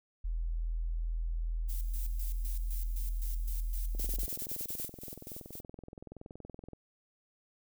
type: tone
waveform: sine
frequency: 41.2 Hz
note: E1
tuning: in tune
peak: -31 dBFS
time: 0.24-4.26 s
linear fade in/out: 10 ms
type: noise with tremolo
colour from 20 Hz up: violet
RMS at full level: -45 dBFS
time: 1.68-5.61 s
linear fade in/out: 20 ms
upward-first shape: square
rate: 3.9 Hz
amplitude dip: 70%
type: click train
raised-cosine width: 2 ms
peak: -33 dBFS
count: 60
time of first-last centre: 3.95-6.733 s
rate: 21.2 Hz
type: noise bursts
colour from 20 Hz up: violet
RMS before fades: -38 dBFS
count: 9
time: 3.99-4.858 s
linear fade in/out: 5 ms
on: 76 ms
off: 23 ms
effects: none